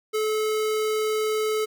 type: tone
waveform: square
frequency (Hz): 432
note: A4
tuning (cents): -32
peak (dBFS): -23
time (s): 0.13-1.66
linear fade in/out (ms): 20
effects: none